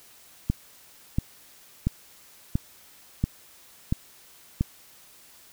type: click train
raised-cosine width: 5 ms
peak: -10 dBFS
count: 7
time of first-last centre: 0.5-4.61 s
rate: 1.46 Hz
effects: white hiss -53 dBFS RMS until 5.52 s